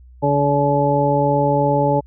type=harmonic tone; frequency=142.9 Hz; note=D3; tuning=47 cents flat; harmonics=1 / 2 / 3 / 4 / 6; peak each=-20 / -22 / -22 / -19 / -19 dBFS; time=0.22-2.01 s; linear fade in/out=20 ms; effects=added 62 Hz sine -41 dBFS peak until 2.06 s